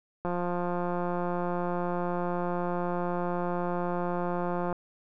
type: click train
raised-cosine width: 1 ms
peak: -18 dBFS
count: 789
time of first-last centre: 0.25-4.727 s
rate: 176 Hz
effects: none

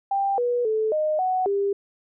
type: tone with pitch steps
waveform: sine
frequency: 790 / 485.6 / 436.3 / 615 / 743 / 399.6 Hz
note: G5 / B4 / A4 / D#5 / F#5 / G4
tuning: +13 / -29 / -15 / -20 / +7 / +33 cents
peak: -20 dBFS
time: 0.11-1.73 s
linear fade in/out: 5 ms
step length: 270 ms
effects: none

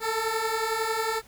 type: beating tone pair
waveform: 15% pulse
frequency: 438 / 449 Hz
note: A4 / A4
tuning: -8 / +35 cents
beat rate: 11 Hz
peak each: -24 / -21 dBFS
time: 0-1.22 s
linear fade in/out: 50 ms
effects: pink hiss -54 dBFS RMS until 1.27 s

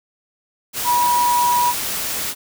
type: tone in noise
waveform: sine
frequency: 970 Hz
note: B5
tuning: 31 cents flat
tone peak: -14 dBFS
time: 0.84-1.74 s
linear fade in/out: 50 ms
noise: white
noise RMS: -24 dBFS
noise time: 0.73-2.35 s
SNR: +7 dB
effects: none

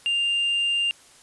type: tone with tanh clipping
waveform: sine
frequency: 2796 Hz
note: F7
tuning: 1 cent sharp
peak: -21 dBFS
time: 0.06-0.91 s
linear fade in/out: 0 ms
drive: 1 dB
effects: white hiss -52 dBFS RMS until 1.22 s + resampled to 24000 Hz

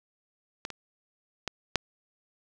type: clicks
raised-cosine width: 0.2 ms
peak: -16 / -21 / -13 / -6 dBFS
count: 4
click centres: 0.651 / 0.703 / 1.477 / 1.757 s
effects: none

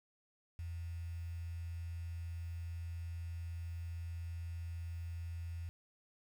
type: tone with quantisation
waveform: sine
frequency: 84.4 Hz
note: E2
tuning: 41 cents sharp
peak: -40 dBFS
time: 0.59-5.69 s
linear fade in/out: 0 ms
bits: 10
effects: none

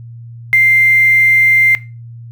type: tone with quantisation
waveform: sine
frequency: 2093 Hz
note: C7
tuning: in tune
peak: -6 dBFS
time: 0.53-1.75 s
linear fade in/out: 0 ms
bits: 5
effects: noise-tail reverb RT60 0.3 s tail -18 dB re dry + added 117 Hz sine -29 dBFS peak until 2.31 s

